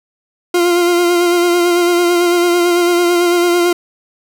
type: tone with vibrato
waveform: 40% pulse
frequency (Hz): 349.2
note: F4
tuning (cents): 0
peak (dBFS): -9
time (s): 0.54-3.73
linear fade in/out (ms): 5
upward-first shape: sine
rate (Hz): 9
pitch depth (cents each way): 27
effects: none